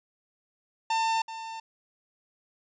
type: tone with echo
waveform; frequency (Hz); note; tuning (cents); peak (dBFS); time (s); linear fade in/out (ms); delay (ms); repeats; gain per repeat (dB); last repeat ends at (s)
45% pulse; 898; A5; +35; -24; 0.9-1.22; 5; 380; 1; -12; 1.6
effects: resampled to 16000 Hz